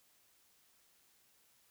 silence, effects white hiss -70 dBFS RMS until 1.7 s

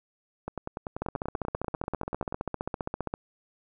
two click trains, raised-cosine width 1 ms, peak -19 / -16 dBFS, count 20 / 33, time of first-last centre 0.48-2.325 / 1.02-3.139 s, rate 10.3 / 15.1 Hz, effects none

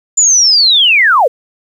sine linear sweep, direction down, 7150 to 436.9 Hz, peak -5 dBFS, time 0.17-1.28 s, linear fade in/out 10 ms, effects 7-bit

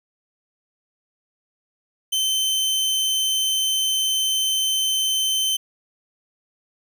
sawtooth tone, 3083 Hz, G7, 29 cents flat, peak -16 dBFS, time 2.12-5.57 s, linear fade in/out 10 ms, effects none

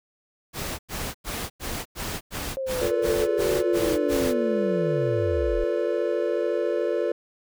pink noise bursts, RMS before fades -31 dBFS, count 11, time 0.53-4.34 s, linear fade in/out 50 ms, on 260 ms, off 95 ms
sine linear sweep, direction down, 539 to 33 Hz, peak -26 dBFS, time 2.57-5.64 s, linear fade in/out 0 ms
triangle chord, B half-diminished seventh, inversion second, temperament equal with one note detuned, 349.2 / 440 / 493.9 / 575.9 Hz, F4 / A4 / B4 / D5, 0 / 0 / 0 / -34 cents, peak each -26 / -26 / -26 / -26 dBFS, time 2.81-7.12 s, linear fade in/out 5 ms
effects none

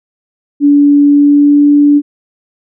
sine tone with pitch glide, 287.6 to 290.3 Hz, D4 to D4, -36 to -20 cents, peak -3 dBFS, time 0.6-2.02 s, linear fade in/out 50 ms, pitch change +16 cents, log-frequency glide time 1.06-1.7 s, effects none

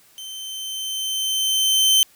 sawtooth tone with level ramp, 3092 Hz, G7, 24 cents flat, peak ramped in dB -30 to -9 dBFS, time 0.18-2.03 s, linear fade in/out 0 ms, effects white hiss -54 dBFS RMS until 2.15 s

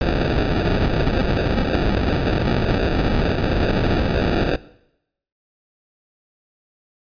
pink noise with sample-and-hold, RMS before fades -19 dBFS, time 0.01-4.56 s, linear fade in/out 2 ms, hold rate 1050 Hz, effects noise-tail reverb RT60 0.8 s tail -19 dB re dry + resampled to 11025 Hz

